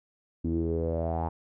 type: tone with low-pass filter sweep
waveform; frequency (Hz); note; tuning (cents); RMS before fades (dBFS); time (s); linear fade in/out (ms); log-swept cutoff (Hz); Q
sawtooth; 82.3; E2; -2; -29; 0.44-1.29; 10; 280 to 890; 6.7
effects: none